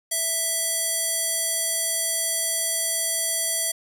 square tone with band-pass filter, 659.3 Hz, E5, in tune, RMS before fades -25 dBFS, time 0.11-3.72 s, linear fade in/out 10 ms, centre 10000 Hz, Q 1.9, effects none

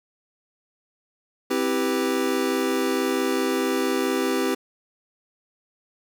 square chord, C major seventh, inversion none, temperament equal with one note detuned, 261.6 / 327.4 / 392 / 493.9 Hz, C4 / E4 / G4 / B4, 0 / -12 / 0 / 0 cents, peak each -27 / -29 / -26 / -30 dBFS, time 1.5-4.55 s, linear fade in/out 10 ms, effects none

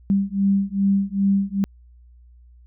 sine beating tone pair, 196 / 198.5 Hz, G3 / G3, 0 / +22 cents, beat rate 2.5 Hz, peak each -20 dBFS, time 0.1-1.64 s, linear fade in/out 0 ms, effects added 60 Hz sine -46 dBFS peak until 2.66 s

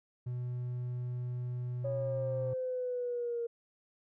triangle tone, 123.47 Hz, B2, in tune, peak -32 dBFS, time 0.26-2.54 s, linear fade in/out 10 ms
sine linear sweep, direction down, 554.4 to 466.2 Hz, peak -32 dBFS, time 1.84-3.47 s, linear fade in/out 10 ms
effects tanh soft clip ceiling -25 dBFS

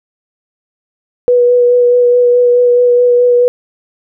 sine tone with vibrato, 488.4 Hz, B4, 19 cents flat, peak -5 dBFS, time 1.28-3.48 s, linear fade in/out 0 ms, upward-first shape sine, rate 4.7 Hz, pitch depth 14 cents each way, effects none

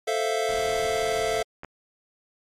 square chord, F major seventh, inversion first, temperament equal, 440 / 523.3 / 659.3 / 698.5 Hz, A4 / C5 / E5 / F5, 0 / 0 / 0 / 0 cents, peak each -28 / -33 / -29 / -30 dBFS, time 0.07-1.43 s, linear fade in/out 10 ms
pink noise, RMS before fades -39 dBFS, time 0.49-1.42 s, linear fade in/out 0 ms
clicks, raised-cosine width 0.5 ms, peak -23 dBFS, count 2, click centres 1.634 / 1.647 s
effects low-pass 10000 Hz 12 dB/octave + MP3 96 kbps

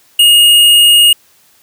square tone, 2859 Hz, F7, 40 cents sharp, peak -4 dBFS, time 0.19-1.13 s, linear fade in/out 5 ms, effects white hiss -49 dBFS RMS until 1.62 s + high-pass 60 Hz 12 dB/octave

